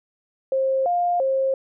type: tone with pitch steps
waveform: sine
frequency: 532 / 704 / 534 Hz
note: C5 / F5 / C5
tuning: +29 / +14 / +35 cents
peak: -18 dBFS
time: 0.52-1.54 s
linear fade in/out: 2 ms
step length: 340 ms
effects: none